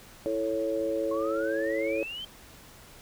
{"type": "chord", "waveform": "sine", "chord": "A major", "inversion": "second", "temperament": "equal", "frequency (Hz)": [329.6, 440, 554.4], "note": ["E4", "A4", "C#5"], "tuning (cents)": [0, 0, 0], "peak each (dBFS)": [-32, -32, -29], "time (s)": [0.26, 2.03], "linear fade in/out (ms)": 0}
{"type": "exponential sweep", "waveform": "sine", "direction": "up", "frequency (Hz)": [1076, 3175], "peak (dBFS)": -35, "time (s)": [1.11, 2.25], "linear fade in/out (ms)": 5}
{"effects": ["pink hiss -51 dBFS RMS until 3.01 s"]}